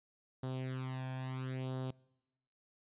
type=tone with flanger; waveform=sawtooth; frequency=130 Hz; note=C3; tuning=11 cents flat; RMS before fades=-40 dBFS; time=0.43-1.91 s; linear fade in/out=5 ms; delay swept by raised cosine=0.21 to 1.21 ms; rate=0.74 Hz; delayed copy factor=+0.75; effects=noise-tail reverb RT60 1.0 s tail -25 dB re dry + resampled to 8000 Hz